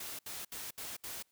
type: noise bursts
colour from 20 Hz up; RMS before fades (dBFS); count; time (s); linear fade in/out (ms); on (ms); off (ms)
white; -43; 5; 0-1.226; 5; 190; 69
effects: white hiss -75 dBFS RMS until 1.31 s